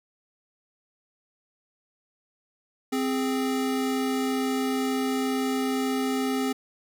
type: tone pair together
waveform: square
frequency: 261.6 / 415.3 Hz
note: C4 / G#4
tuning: 0 / 0 cents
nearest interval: minor sixth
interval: 800 cents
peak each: -26 / -31 dBFS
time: 2.92-6.53 s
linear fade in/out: 10 ms
effects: none